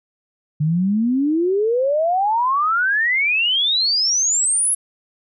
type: exponential sweep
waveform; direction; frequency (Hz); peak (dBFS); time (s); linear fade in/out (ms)
sine; up; 146.83 to 10920; -15; 0.6-4.75; 10
effects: none